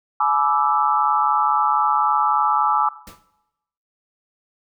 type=chord; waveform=sine; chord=E dominant seventh; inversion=first; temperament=equal with one note detuned; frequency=848.6 / 987.8 / 1174.7 / 1318.5 Hz; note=G#5 / B5 / D6 / E6; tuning=+37 / 0 / 0 / 0 cents; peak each=-20 / -25 / -20 / -22 dBFS; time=0.2-2.89 s; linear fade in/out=5 ms
type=noise with exponential decay; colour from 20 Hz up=pink; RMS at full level=-36 dBFS; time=3.07-3.26 s; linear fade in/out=2 ms; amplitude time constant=41 ms
effects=noise-tail reverb RT60 0.9 s tail -17 dB re dry